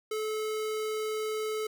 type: tone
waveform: square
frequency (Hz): 432.6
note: A4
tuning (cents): -29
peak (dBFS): -31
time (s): 0.11-1.67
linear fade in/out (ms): 5
effects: none